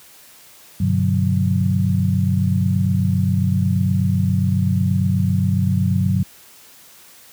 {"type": "chord", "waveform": "sine", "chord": "G major seventh", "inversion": "none", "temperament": "equal with one note detuned", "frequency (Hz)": [98, 125.92, 146.83, 185], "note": ["G2", "B2", "D3", "F#3"], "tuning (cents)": [0, 34, 0, 0], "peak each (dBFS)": [-18, -23, -23, -19], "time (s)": [0.8, 6.23], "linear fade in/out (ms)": 5, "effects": ["white hiss -46 dBFS RMS until 7.32 s", "high-pass 60 Hz 12 dB/octave"]}